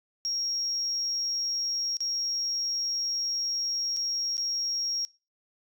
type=tone with dropouts; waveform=sine; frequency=5590 Hz; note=F8; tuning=1 cent sharp; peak=-26 dBFS; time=0.25-5.05 s; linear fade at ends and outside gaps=0 ms; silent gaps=1.969-2.005 / 3.965-3.97 / 4.369-4.379 s; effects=noise-tail reverb RT60 0.3 s tail -22 dB re dry + tanh soft clip ceiling -23 dBFS